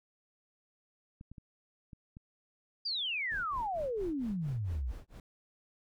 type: clicks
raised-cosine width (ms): 5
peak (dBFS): -36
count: 5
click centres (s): 1.211 / 1.316 / 1.382 / 1.932 / 2.169
type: exponential sweep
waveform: sine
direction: down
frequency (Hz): 4901 to 55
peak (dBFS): -32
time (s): 2.85-4.92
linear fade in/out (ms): 10
type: noise with tremolo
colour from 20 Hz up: brown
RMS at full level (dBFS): -45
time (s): 3.31-5.2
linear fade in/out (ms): 2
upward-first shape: sine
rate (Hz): 4.4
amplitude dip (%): 100
effects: none